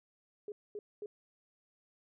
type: tone bursts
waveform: sine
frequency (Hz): 415.3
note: G#4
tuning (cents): 0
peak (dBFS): -39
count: 3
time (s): 0.48-1.06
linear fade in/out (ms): 2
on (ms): 40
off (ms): 230
effects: none